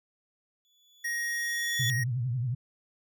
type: tone with exponential growth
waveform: 35% pulse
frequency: 3440 Hz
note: A7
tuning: 40 cents flat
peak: -26 dBFS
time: 0.65-1.9 s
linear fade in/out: 0 ms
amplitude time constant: 270 ms
type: tone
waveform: square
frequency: 1879 Hz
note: A#6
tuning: 13 cents sharp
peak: -30 dBFS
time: 1.04-2.04 s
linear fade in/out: 10 ms
type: tone with vibrato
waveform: sine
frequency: 123.47 Hz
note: B2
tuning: in tune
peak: -27 dBFS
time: 1.79-2.55 s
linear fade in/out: 10 ms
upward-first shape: triangle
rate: 11 Hz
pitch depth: 160 cents each way
effects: none